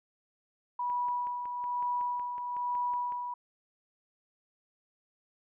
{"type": "tone with tremolo", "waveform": "sine", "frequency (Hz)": 977, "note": "B5", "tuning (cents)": -19, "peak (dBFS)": -28, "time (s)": [0.79, 3.34], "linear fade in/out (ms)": 5, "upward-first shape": "sine", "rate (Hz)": 1.1, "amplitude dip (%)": 50}
{"type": "click train", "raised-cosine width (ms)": 0.5, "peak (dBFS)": -36, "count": 13, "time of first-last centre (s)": [0.9, 3.122], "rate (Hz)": 5.4}
{"effects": []}